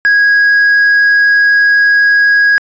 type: tone with tanh clipping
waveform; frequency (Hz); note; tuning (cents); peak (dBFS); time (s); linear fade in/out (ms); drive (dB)
sine; 1652; G#6; -10; -6; 0.05-2.58; 0; 2
effects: resampled to 16000 Hz